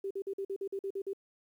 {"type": "tone bursts", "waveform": "sine", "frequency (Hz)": 392, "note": "G4", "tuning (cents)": 0, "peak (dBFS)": -33, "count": 10, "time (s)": [0.04, 1.133], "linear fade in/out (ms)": 5, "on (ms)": 67, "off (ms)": 47, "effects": ["11-bit"]}